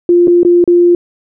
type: tone with dropouts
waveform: sine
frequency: 349.2 Hz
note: F4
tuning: in tune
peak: -4 dBFS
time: 0.09-0.95 s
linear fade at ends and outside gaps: 2 ms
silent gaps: 0.273-0.279 / 0.432-0.449 / 0.641-0.676 s
effects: none